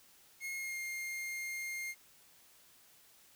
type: tone with pitch glide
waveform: 45% pulse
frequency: 2156 to 2123 Hz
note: C#7 to C7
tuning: -49 to +25 cents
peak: -38 dBFS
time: 0.4-1.95 s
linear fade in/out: 50 ms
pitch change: -26 cents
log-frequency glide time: 0.55-0.79 s
effects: white hiss -63 dBFS RMS until 3.35 s